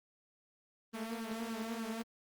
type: tone with flanger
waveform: sawtooth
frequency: 225.7 Hz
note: A3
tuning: 44 cents sharp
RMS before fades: -40 dBFS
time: 0.93-2.03 s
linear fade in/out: 20 ms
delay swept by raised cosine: 0.65 to 6.05 ms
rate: 3.4 Hz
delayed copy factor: +0.7
effects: Opus 24 kbps